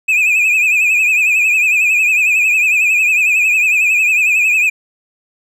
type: tone with vibrato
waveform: triangle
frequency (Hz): 2509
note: D#7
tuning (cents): +14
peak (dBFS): -8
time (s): 0.08-4.7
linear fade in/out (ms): 10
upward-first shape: triangle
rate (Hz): 11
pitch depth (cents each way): 96
effects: none